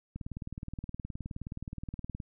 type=click train; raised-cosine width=5 ms; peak=-26 dBFS; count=40; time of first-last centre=0.16-2.202 s; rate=19.1 Hz; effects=none